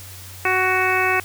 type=harmonic tone; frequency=372 Hz; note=F#4; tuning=9 cents sharp; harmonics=1 / 2 / 3 / 4 / 5 / 6 / 7; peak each=-24 / -24 / -24 / -24 / -24 / -24 / -24 dBFS; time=0.45-1.2 s; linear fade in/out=2 ms; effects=added 93 Hz sine -39 dBFS peak until 1.24 s + white hiss -40 dBFS RMS until 1.24 s